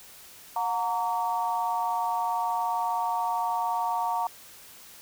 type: tone cluster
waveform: sine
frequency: 721 / 922 / 1141 Hz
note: F#5 / A#5 / C#6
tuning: -45 / -19 / +50 cents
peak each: -30 / -27 / -34 dBFS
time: 0.56-4.27 s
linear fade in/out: 2 ms
effects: white hiss -49 dBFS RMS until 5.01 s

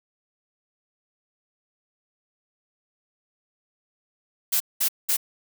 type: noise bursts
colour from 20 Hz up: blue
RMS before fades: -22 dBFS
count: 3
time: 4.52-5.169 s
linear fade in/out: 10 ms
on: 83 ms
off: 200 ms
effects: none

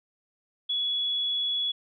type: tone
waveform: sine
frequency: 3384 Hz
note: G#7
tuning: 32 cents sharp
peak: -25 dBFS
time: 0.69-1.72 s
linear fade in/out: 10 ms
effects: none

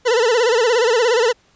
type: tone with vibrato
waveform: 40% pulse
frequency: 470 Hz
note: A#4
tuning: 14 cents sharp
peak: -12 dBFS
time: 0.05-1.33 s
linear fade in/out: 20 ms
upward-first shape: sine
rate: 17 Hz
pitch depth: 130 cents each way
effects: pink hiss -56 dBFS RMS until 1.55 s + resampled to 16000 Hz

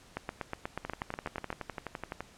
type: two click trains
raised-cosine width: 0.5 ms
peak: -19 / -21 dBFS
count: 12 / 17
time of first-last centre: 0.17-1.503 / 0.85-2.206 s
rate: 8.25 / 11.8 Hz
effects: pink hiss -57 dBFS RMS until 2.37 s + low-pass 9000 Hz 12 dB/octave

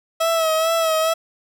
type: tone with vibrato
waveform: 30% pulse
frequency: 648 Hz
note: E5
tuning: 30 cents flat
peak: -14 dBFS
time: 0.2-1.14 s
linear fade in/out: 10 ms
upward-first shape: sine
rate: 2.3 Hz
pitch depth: 41 cents each way
effects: none

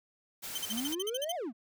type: noise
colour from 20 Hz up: white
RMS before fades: -41 dBFS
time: 0.42-0.95 s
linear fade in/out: 20 ms
type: tone bursts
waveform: sawtooth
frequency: 3098 Hz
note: G7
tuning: 21 cents flat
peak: -30 dBFS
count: 11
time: 0.55-1.321 s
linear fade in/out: 5 ms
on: 31 ms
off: 43 ms
type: exponential two-way sweep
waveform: triangle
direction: up then down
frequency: 202.3 to 740 to 202.3 Hz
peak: -32 dBFS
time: 0.69-1.53 s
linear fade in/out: 50 ms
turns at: 1.35 s
effects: none

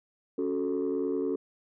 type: chord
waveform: sine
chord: F# minor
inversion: second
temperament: equal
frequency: 277.2 / 370 / 440 Hz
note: C#4 / F#4 / A4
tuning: 0 / 0 / 0 cents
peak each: -30 dBFS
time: 0.38-1.36 s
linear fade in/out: 5 ms
effects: tanh soft clip ceiling -22 dBFS

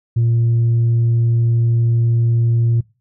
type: tone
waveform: sine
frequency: 116.54 Hz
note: A#2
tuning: in tune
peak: -10 dBFS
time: 0.16-2.81 s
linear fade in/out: 10 ms
effects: noise-tail reverb RT60 0.3 s tail -23 dB re dry + tanh soft clip ceiling -10 dBFS

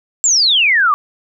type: exponential sweep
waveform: sine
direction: down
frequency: 7630 to 1134 Hz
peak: -9 dBFS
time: 0.24-0.94 s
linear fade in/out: 0 ms
effects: none

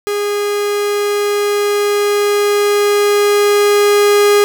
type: tone with level ramp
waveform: 45% pulse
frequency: 410.8 Hz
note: G#4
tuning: 19 cents flat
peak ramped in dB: -15 to -7 dBFS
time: 0.07-4.44 s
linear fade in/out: 0 ms
effects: none

